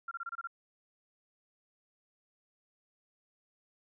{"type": "tone bursts", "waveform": "sine", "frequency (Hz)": 1376, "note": "F6", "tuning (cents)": -26, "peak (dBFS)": -36, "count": 7, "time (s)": [0.08, 0.473], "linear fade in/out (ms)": 5, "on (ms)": 33, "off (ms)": 27, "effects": []}